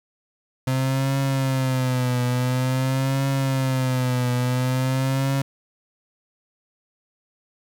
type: tone with vibrato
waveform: 35% pulse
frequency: 130 Hz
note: C3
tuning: 11 cents flat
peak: -18 dBFS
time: 0.67-5.42 s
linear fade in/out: 5 ms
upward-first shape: triangle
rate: 0.48 Hz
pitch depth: 92 cents each way
effects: 9-bit